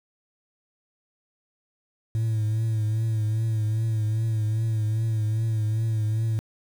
sine tone with vibrato, 110 Hz, A2, in tune, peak -19 dBFS, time 2.15-6.39 s, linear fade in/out 0 ms, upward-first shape triangle, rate 2.5 Hz, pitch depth 56 cents each way, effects tanh soft clip ceiling -21 dBFS + 8-bit

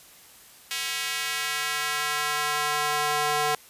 square tone with high-pass filter sweep, 149.1 Hz, D3, 27 cents sharp, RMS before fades -27 dBFS, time 0.71-3.55 s, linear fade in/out 0 ms, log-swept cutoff 2600 to 680 Hz, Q 1.1, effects white hiss -51 dBFS RMS until 3.69 s + resampled to 32000 Hz

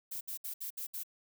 violet noise bursts, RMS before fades -40 dBFS, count 6, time 0.11-1.035 s, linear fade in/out 10 ms, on 100 ms, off 65 ms, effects none

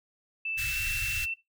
sine tone with pitch glide, 2644 to 2684 Hz, E7 to E7, +5 to +31 cents, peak -30 dBFS, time 0.45-1.34 s, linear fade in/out 5 ms, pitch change +26 cents, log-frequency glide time 0.68-0.78 s
pink band-stop noise, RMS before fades -35 dBFS, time 0.57-1.26 s, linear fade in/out 20 ms, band 120 to 1500 Hz, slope 48 dB/octave
effects noise-tail reverb RT60 0.2 s tail -18 dB re dry

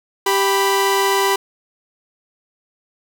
sawtooth tone pair together, 392 / 987.8 Hz, G4 / B5, 0 / 0 cents, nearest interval octave + major third, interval 1600 cents, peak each -13 / -14 dBFS, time 0.26-1.36 s, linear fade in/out 5 ms, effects none

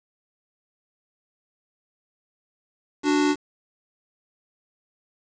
square tone pair together, 293.7 / 370 Hz, D4 / F#4, 0 / 0 cents, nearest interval major third, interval 400 cents, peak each -20 / -25 dBFS, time 3.03-3.36 s, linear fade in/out 50 ms, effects resampled to 16000 Hz + 7-bit

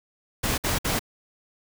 pink noise bursts, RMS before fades -25 dBFS, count 3, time 0.43-0.994 s, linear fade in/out 10 ms, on 150 ms, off 57 ms, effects none

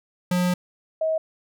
square / sine tone pair in turn, 179.3 / 637.1 Hz, F3 / D#5, +46 / +41 cents, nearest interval octave + minor seventh, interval 2195 cents, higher second, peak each -20 dBFS, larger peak neither, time 0.31-0.54 / 1.01-1.18 s, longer first, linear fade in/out 5 ms, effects none

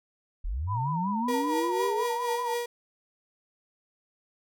sine linear sweep, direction up, 32.15 to 440 Hz, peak -28 dBFS, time 0.44-2.04 s, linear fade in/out 10 ms
sine tone with vibrato, 949 Hz, A#5, 31 cents sharp, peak -29 dBFS, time 0.67-2.58 s, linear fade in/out 50 ms, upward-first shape sine, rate 5.3 Hz, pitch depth 100 cents each way
35% pulse tone with tremolo, 478.1 Hz, A#4, 44 cents sharp, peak -25 dBFS, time 1.28-2.66 s, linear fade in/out 5 ms, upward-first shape triangle, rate 4.1 Hz, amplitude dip 70%
effects none

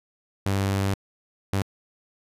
sawtooth tone bursts at uneven times, 98 Hz, G2, in tune, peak -18 dBFS, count 2, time 0.46-0.94 / 1.53-1.62 s, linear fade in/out 0 ms, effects resampled to 32000 Hz

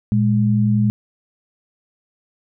sine tone pair together, 116.4 / 207.4 Hz, A#2 / G#3, -2 / -2 cents, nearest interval minor seventh, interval 1000 cents, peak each -16 dBFS, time 0.12-0.9 s, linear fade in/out 0 ms, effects none

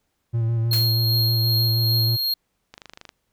triangle tone with vibrato, 115 Hz, A#2, 23 cents flat, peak -17 dBFS, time 0.33-2.17 s, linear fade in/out 20 ms, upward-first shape square, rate 6.3 Hz, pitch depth 23 cents each way
square tone with tremolo, 4246 Hz, C8, 25 cents sharp, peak -20 dBFS, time 0.71-2.34 s, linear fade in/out 5 ms, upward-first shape sine, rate 2.6 Hz, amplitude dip 30%
white noise with exponential decay, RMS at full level -28 dBFS, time 0.73-1.01 s, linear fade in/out 0 ms, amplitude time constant 59 ms
click train, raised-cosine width 0.2 ms, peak -22 dBFS, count 10, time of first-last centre 2.74-3.092 s, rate 25.6 Hz
effects pink hiss -73 dBFS RMS until 3.32 s

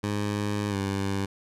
15% pulse tone with pitch glide, 103.3 to 98.24 Hz, G#2 to G2, -9 to +4 cents, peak -20 dBFS, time 0.03-1.26 s, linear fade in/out 10 ms, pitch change -87 cents, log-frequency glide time 0.69-0.76 s, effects low-pass 10000 Hz 12 dB/octave

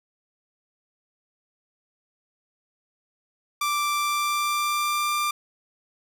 sawtooth tone with pitch glide, 1174.7 to 1189 Hz, D6 to D6, 0 to +21 cents, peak -19 dBFS, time 3.61-5.31 s, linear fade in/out 5 ms, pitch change +21 cents, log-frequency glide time 3.94-5.13 s, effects 9-bit

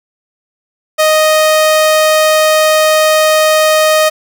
sawtooth tone, 622.3 Hz, D#5, in tune, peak -3 dBFS, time 0.98-4.1 s, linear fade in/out 20 ms, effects none

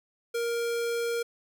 square tone, 468.4 Hz, A#4, 8 cents sharp, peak -28 dBFS, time 0.34-1.23 s, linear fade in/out 10 ms, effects none

